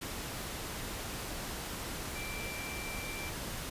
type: tone in noise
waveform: sine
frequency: 2349 Hz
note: D7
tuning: in tune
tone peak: -42 dBFS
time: 2.15-3.3 s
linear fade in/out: 10 ms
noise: pink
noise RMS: -40 dBFS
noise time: 0.01-3.7 s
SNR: -5 dB
effects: resampled to 32000 Hz